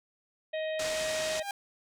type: harmonic tone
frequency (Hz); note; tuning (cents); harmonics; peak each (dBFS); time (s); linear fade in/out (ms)
628; D#5; +16; 1 / 3 / 4 / 5 / 6; -31 / -41 / -45 / -47 / -47; 0.53-1.43; 10
type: low-pass noise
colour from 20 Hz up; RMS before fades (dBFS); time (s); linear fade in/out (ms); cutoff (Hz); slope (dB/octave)
white; -37; 0.79-1.4; 5; 7800; 24
type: tone with exponential growth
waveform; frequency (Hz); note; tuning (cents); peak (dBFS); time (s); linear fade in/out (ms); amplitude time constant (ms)
sawtooth; 802; G5; +39; -26; 1.27-1.51; 2; 51
effects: none